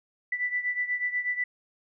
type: beating tone pair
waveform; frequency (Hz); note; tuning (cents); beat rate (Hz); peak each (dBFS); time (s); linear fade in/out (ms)
sine; 1975.5 / 1983.7; B6 / B6; 0 / +7; 8.2; -28 / -32; 0.32-1.44; 5
effects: none